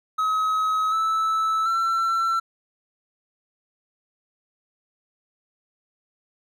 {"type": "tone with pitch steps", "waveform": "triangle", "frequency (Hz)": [1276, 1310.4, 1345.6], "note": ["D#6", "E6", "E6"], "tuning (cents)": [43, -11, 35], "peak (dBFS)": -18, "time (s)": [0.18, 2.4], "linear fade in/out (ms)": 10, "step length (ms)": 740, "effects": []}